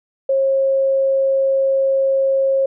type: tone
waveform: sine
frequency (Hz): 540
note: C#5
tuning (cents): -45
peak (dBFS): -13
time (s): 0.29-2.66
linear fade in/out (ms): 5
effects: none